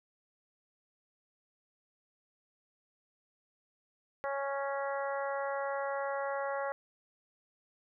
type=harmonic tone; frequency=277.2 Hz; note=C#4; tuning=in tune; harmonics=2 / 3 / 4 / 5 / 6 / 7; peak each=-35 / -39 / -41 / -43 / -45 / -46 dBFS; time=4.24-6.72 s; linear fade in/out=0 ms; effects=none